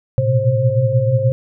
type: tone cluster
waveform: sine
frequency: 112.2 / 122.4 / 128.7 / 530 Hz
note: A2 / B2 / C3 / C5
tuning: +34 / -15 / -28 / +22 cents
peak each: -18 dBFS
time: 0.18-1.32 s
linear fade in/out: 0 ms
effects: none